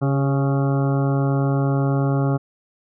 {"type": "harmonic tone with a mistuned harmonic", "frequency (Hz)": 138.3, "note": "C#3", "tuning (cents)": -4, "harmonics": [1, 2, 3, 4, 5, 6, 8, 9, 10], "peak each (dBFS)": [-18, -24, -28, -30, -32, -34, -36, -37, -38], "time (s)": [0.01, 2.38], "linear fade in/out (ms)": 20, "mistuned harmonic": 3, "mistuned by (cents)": -36, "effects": []}